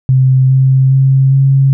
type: tone with pitch steps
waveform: sine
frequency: 130.81 / 132.48 / 134.18 / 135.89 Hz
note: C3 / C3 / C3 / C#3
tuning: 0 / +22 / +44 / -34 cents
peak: -5 dBFS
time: 0.09-1.73 s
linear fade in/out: 0 ms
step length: 410 ms
effects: none